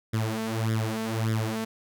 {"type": "tone with flanger", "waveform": "sawtooth", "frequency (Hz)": 111.2, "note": "A2", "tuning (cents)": 19, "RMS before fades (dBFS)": -28, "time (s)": [0.13, 1.65], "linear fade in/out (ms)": 10, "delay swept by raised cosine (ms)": [0.56, 4.56], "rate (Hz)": 1.7, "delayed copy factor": 0.8, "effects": []}